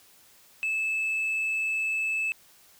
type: tone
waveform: sine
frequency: 2616 Hz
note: E7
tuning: 14 cents flat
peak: -23 dBFS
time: 0.63-2.32 s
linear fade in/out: 0 ms
effects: tanh soft clip ceiling -24 dBFS + white hiss -57 dBFS RMS until 2.79 s